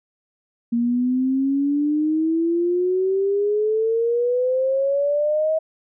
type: exponential sweep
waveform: sine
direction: up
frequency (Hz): 233.1 to 640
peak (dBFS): -17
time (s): 0.72-5.59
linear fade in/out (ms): 10
effects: none